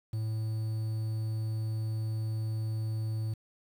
triangle tone with quantisation, 110 Hz, A2, in tune, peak -28 dBFS, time 0.13-3.34 s, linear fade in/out 5 ms, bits 9, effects none

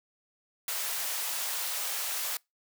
white high-pass noise, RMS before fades -33 dBFS, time 0.68-2.37 s, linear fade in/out 2 ms, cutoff 530 Hz, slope 24 dB/octave, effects noise-tail reverb RT60 0.2 s tail -25 dB re dry

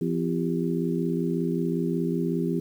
harmonic tone with a mistuned harmonic, 85.3 Hz, F2, 40 cents flat, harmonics 2 / 3 / 4 / 5, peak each -27 / -29 / -30 / -31 dBFS, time 0.01-2.6 s, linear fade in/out 5 ms, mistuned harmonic 5, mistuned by -120 cents, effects 9-bit

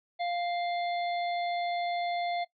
harmonic tone with a mistuned harmonic, 698.5 Hz, F5, in tune, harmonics 1 / 3 / 5 / 6, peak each -29 / -39 / -43 / -45 dBFS, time 0.19-2.45 s, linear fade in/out 20 ms, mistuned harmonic 6, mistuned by +17 cents, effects noise-tail reverb RT60 0.1 s tail -18 dB re dry + MP3 96 kbps

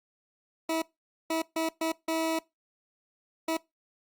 20% pulse tone bursts at uneven times, 323.8 Hz, E4, 31 cents flat, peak -22 dBFS, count 6, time 0.69-0.82 / 1.3-1.42 / 1.56-1.69 / 1.81-1.92 / 2.08-2.39 / 3.48-3.57 s, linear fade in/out 5 ms, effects noise-tail reverb RT60 0.2 s tail -22 dB re dry + Opus 48 kbps

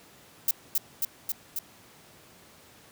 violet noise with echo, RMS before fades -23 dBFS, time 0.48-0.51 s, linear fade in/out 2 ms, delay 270 ms, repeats 4, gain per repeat -2 dB, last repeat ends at 1.59 s, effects pink hiss -54 dBFS RMS until 2.91 s + high-pass 100 Hz 12 dB/octave

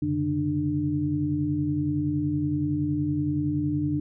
sine tone cluster, 90.3 / 135.6 / 146.3 / 297.8 Hz, F#2 / C#3 / D3 / D4, -42 / -38 / -6 / +24 cents, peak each -33 / -34 / -29 / -25 dBFS, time 0.02-4 s, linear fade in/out 5 ms, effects none

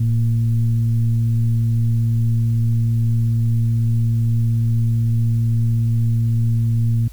sine tone with frequency modulation, 114.8 Hz, A#2, 26 cents flat, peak -14 dBFS, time 0-7.08 s, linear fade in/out 5 ms, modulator 116 Hz, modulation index 0.42, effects added 52 Hz sine -35 dBFS peak until 7.12 s + white hiss -50 dBFS RMS until 7.12 s

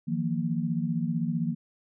sine chord, Eb suspended second, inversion none, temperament equal with one note detuned, 159.11 / 174.61 / 233.1 Hz, Eb3 / F3 / Bb3, +39 / 0 / 0 cents, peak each -30 dBFS, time 0.07-1.55 s, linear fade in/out 20 ms, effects none

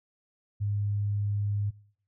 sine tone, 102.4 Hz, G#2, 24 cents flat, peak -26 dBFS, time 0.6-1.71 s, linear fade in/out 20 ms, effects noise-tail reverb RT60 0.6 s tail -23 dB re dry

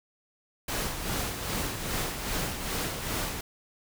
pink noise with tremolo, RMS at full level -30 dBFS, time 0.68-3.41 s, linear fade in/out 5 ms, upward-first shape sine, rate 2.5 Hz, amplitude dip 50%, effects none

